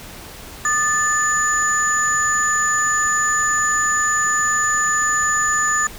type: tone cluster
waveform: sine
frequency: 1219 / 1754 / 6950 Hz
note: D#6 / A6 / A8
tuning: -36 / -6 / -22 cents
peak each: -20 dBFS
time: 0.65-5.87 s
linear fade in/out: 2 ms
effects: pink hiss -37 dBFS RMS until 5.98 s